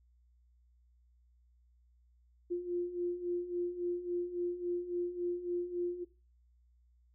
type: beating tone pair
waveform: sine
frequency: 349.2 / 352.8 Hz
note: F4 / F4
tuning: 0 / +18 cents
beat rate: 3.6 Hz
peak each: -39 / -34 dBFS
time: 2.5-6.05 s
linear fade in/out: 20 ms
effects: noise-tail reverb RT60 0.3 s tail -17 dB re dry + added 60 Hz sine -64 dBFS peak until 7.14 s